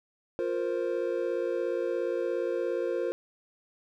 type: chord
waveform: triangle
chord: F suspended fourth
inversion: none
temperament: equal with one note detuned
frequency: 352.3 / 466.2 / 523.3 Hz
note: F4 / Bb4 / C5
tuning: +15 / 0 / 0 cents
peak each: -30 dBFS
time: 0.39-3.12 s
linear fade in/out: 0 ms
effects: none